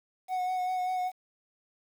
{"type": "tone with vibrato", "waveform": "triangle", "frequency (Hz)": 736, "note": "F#5", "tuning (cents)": -9, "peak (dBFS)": -26, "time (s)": [0.28, 1.12], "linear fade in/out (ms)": 50, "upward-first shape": "sine", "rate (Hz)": 5.1, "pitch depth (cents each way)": 20, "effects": ["9-bit"]}